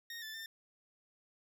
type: tone with pitch steps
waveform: 20% pulse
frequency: 1856 / 1755 / 1796 Hz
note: A#6 / A6 / A6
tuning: -8 / -5 / +35 cents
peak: -38 dBFS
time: 0.1-0.46 s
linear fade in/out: 2 ms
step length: 120 ms
effects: none